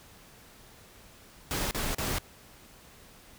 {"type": "noise bursts", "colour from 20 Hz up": "pink", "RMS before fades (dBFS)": -31, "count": 3, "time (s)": [1.51, 2.184], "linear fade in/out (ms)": 0, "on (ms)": 200, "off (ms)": 37, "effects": ["pink hiss -54 dBFS RMS until 3.38 s"]}